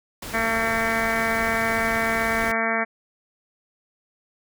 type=noise; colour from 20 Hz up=pink; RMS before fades=-34 dBFS; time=0.22-2.52 s; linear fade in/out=5 ms
type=harmonic tone; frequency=226 Hz; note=A3; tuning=47 cents sharp; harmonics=1 / 2 / 3 / 4 / 5 / 6 / 7 / 8 / 9 / 10; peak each=-30 / -32 / -27 / -33 / -32 / -31 / -30 / -28 / -30 / -30 dBFS; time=0.33-2.85 s; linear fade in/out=20 ms
effects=none